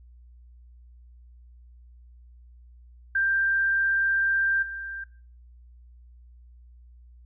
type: tone with level steps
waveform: sine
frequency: 1581 Hz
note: G6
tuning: 14 cents sharp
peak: -21 / -33 dBFS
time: 3.15-5.04 s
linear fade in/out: 5 ms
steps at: 4.62 s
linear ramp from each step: 10 ms
effects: noise-tail reverb RT60 0.4 s tail -17 dB re dry + added 60 Hz sine -48 dBFS peak until 7.25 s